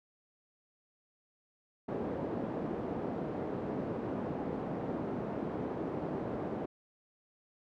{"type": "band-pass noise", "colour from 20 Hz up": "pink", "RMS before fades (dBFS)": -37, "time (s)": [1.88, 6.66], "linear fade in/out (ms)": 10, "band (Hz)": [200, 570], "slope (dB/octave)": 12, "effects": []}